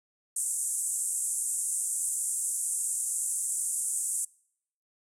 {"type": "band-pass noise", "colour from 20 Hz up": "pink", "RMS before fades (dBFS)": -31, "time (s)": [0.36, 4.25], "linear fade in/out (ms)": 5, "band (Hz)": [7800, 10000], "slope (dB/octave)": 48, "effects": ["noise-tail reverb RT60 0.7 s tail -26 dB re dry"]}